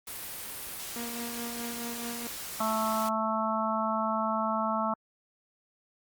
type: noise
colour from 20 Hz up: white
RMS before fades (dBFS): -39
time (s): 0.07-3.09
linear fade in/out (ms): 5
type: tone with tremolo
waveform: sawtooth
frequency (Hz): 235.8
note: A#3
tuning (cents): +20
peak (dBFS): -31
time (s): 0.96-2.27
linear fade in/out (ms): 0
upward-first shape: sine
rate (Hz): 4.7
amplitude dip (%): 40
type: harmonic tone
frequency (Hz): 220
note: A3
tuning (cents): 0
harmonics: 1 / 3 / 4 / 5 / 6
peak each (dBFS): -33 / -33 / -33 / -33 / -33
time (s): 2.6-4.94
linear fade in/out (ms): 5
effects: Opus 32 kbps